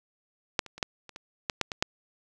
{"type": "clicks", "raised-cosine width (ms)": 0.2, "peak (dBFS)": [-6, -26, -27, -9, -27, -24, -10, -7, -16, -6], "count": 10, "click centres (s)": [0.592, 0.663, 0.78, 0.828, 1.093, 1.161, 1.498, 1.613, 1.718, 1.825], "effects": []}